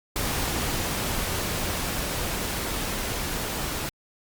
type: noise with level ramp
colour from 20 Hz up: pink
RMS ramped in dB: -27 to -30 dBFS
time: 0.16-3.89 s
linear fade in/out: 0 ms
effects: Opus 48 kbps